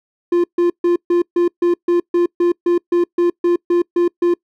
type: tone bursts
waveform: triangle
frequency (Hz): 348.3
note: F4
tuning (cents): -5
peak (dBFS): -9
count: 16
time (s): 0.32-4.34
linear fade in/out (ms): 5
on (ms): 120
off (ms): 140
effects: noise-tail reverb RT60 0.1 s tail -25 dB re dry